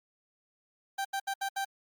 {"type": "tone bursts at uneven times", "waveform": "30% pulse", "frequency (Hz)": 784, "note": "G5", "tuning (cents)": 0, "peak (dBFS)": -28, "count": 5, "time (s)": [[0.98, 1.05], [1.13, 1.2], [1.27, 1.34], [1.41, 1.49], [1.56, 1.65]], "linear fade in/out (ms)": 10, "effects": ["Opus 48 kbps"]}